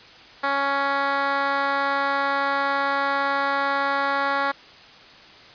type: tone with band-pass filter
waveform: 10% pulse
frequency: 278.3 Hz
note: C#4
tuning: 7 cents sharp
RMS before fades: -23 dBFS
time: 0.43-4.52 s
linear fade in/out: 10 ms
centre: 1300 Hz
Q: 0.82
effects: white hiss -46 dBFS RMS until 5.54 s + resampled to 11025 Hz